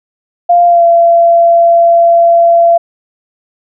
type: tone with pitch glide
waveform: sine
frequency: 697 to 679.9 Hz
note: F5 to F5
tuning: -4 to -47 cents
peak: -3 dBFS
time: 0.49-2.78 s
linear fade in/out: 10 ms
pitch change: -43 cents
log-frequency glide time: 0.66-0.84 s
effects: none